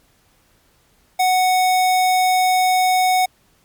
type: tone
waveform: square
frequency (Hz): 740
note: F#5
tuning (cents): 0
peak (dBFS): -14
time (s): 1.19-3.26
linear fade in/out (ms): 10
effects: pink hiss -58 dBFS RMS until 3.64 s + MP3 96 kbps